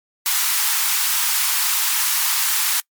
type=high-pass noise; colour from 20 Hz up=white; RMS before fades=-19 dBFS; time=0.26-2.8 s; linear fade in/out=0 ms; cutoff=850 Hz; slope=48 dB/octave; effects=noise-tail reverb RT60 0.1 s tail -26 dB re dry + MP3 96 kbps